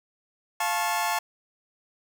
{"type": "chord", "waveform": "sawtooth", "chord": "F augmented", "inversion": "none", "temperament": "just", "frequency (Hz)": [698.5, 873.1, 1091.3], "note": ["F5", "A5", "C#6"], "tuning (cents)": [0, -14, -27], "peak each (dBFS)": [-26, -23, -27], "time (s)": [0.6, 1.19], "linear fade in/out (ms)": 5, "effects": []}